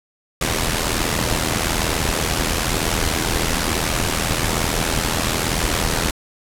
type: noise with amplitude modulation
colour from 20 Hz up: pink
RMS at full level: -17 dBFS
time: 0.41-6.11 s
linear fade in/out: 5 ms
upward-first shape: sine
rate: 81.1 Hz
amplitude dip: 70%
effects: low-pass 12000 Hz 12 dB/octave